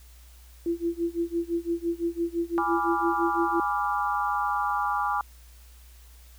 sine tone with tremolo, 339.1 Hz, E4, 49 cents sharp, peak -22 dBFS, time 0.66-3.6 s, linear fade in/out 2 ms, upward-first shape sine, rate 5.9 Hz, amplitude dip 95%
sine chord, G# diminished seventh, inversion none, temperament equal with one note detuned, 826.3 / 987.8 / 1174.7 / 1396.9 Hz, G#5 / B5 / D6 / F6, -9 / 0 / 0 / 0 cents, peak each -28 / -31 / -28 / -33 dBFS, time 2.58-5.21 s, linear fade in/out 0 ms
effects added 60 Hz sine -48 dBFS peak until 6.38 s + white hiss -57 dBFS RMS until 6.38 s

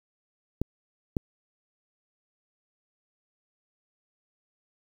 clicks, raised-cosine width 3 ms, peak -13 dBFS, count 2, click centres 0.616 / 1.168 s, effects 8-bit

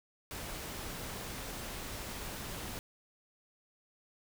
pink noise, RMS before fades -42 dBFS, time 0.31-2.79 s, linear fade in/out 0 ms, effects none

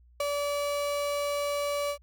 35% pulse tone with ADSR envelope, 576 Hz, D5, 34 cents flat, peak -23 dBFS, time 0.2-1.98 s, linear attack 4 ms, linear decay 15 ms, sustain -3 dB, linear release 81 ms, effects added 60 Hz sine -55 dBFS peak until 2.02 s

